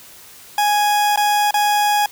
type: tone with dropouts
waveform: 40% pulse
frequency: 830.6 Hz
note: G#5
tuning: in tune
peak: -13 dBFS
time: 0.58-2.06 s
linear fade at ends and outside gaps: 2 ms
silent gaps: 1.16-1.174 / 1.509-1.541 s
effects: white hiss -42 dBFS RMS until 2.11 s